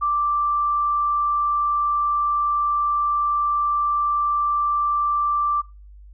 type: tone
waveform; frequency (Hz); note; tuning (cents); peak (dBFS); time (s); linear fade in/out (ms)
sine; 1174.7; D6; 0; -18; 0.01-5.62; 20
effects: noise-tail reverb RT60 0.3 s tail -23 dB re dry + added 50 Hz sine -41 dBFS peak until 6.13 s